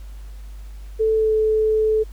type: tone with pitch glide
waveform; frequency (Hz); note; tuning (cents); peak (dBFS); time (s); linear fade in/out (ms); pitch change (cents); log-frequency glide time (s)
sine; 440 to 434.9; A4 to A4; 0 to -20; -15; 0.99-2.04; 20; -20; 1.15-1.33
effects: added 50 Hz sine -33 dBFS peak until 2.12 s + pink hiss -53 dBFS RMS until 2.12 s